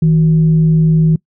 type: tone with frequency modulation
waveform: sine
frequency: 160 Hz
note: D#3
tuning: 49 cents sharp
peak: -7 dBFS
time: 0.02-1.16 s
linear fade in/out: 5 ms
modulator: 212 Hz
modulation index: 0.21
effects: noise-tail reverb RT60 0.1 s tail -23 dB re dry